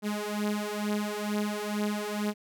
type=beating tone pair; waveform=sawtooth; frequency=207.7 / 209.9 Hz; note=G#3 / G#3; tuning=0 / +19 cents; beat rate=2.2 Hz; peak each=-28 dBFS; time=0.02-2.34 s; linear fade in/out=50 ms; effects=none